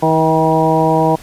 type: harmonic tone with a mistuned harmonic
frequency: 160 Hz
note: D#3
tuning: 49 cents sharp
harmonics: 1 / 2 / 3 / 4 / 5 / 6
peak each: -17 / -17 / -17 / -17 / -17 / -17 dBFS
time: 0.02-1.16 s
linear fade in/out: 10 ms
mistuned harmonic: 5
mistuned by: -25 cents
effects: pink hiss -38 dBFS RMS until 1.22 s + resampled to 32000 Hz